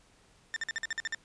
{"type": "tone bursts", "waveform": "40% pulse", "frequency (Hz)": 1800, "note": "A6", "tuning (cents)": 39, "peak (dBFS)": -30, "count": 9, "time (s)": [0.54, 1.147], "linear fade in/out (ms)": 0, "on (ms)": 23, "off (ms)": 50, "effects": ["pink hiss -63 dBFS RMS until 1.24 s", "resampled to 22050 Hz"]}